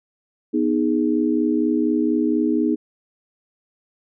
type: chord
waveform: sine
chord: G# minor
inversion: first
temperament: equal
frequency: 246.9 / 311.1 / 415.3 Hz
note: B3 / D#4 / G#4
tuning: 0 / 0 / 0 cents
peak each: -21 / -19 / -25 dBFS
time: 0.53-2.76 s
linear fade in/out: 20 ms
effects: none